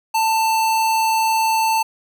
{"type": "tone", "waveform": "square", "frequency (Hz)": 889, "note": "A5", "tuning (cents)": 18, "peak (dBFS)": -16, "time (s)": [0.14, 1.83], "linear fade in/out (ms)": 10, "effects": []}